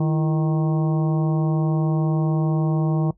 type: harmonic tone with a mistuned harmonic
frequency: 155.56 Hz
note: D#3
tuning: in tune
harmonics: 1 / 2 / 3 / 4 / 5 / 6 / 7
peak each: -18 / -26 / -34 / -34 / -35 / -39 / -40 dBFS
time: 0-3.11 s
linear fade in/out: 5 ms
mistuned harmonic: 2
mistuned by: +110 cents
effects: noise-tail reverb RT60 0.1 s tail -18 dB re dry + added 50 Hz sine -55 dBFS peak until 3.17 s